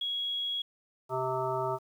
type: tone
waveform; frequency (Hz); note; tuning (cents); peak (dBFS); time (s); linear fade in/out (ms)
sine; 3322; G#7; 0; -30; 0.01-0.62; 5
type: harmonic tone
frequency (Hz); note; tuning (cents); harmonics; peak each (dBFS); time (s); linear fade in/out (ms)
130; C3; -11; 1 / 3 / 5 / 7 / 9 / 10; -39 / -34 / -34 / -34 / -39 / -39; 1.09-1.79; 50
effects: 10-bit